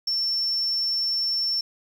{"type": "tone", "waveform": "sine", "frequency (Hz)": 5410, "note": "E8", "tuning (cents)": 44, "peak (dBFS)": -21, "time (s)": [0.07, 1.61], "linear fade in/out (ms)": 5, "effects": ["tanh soft clip ceiling -18 dBFS", "8-bit"]}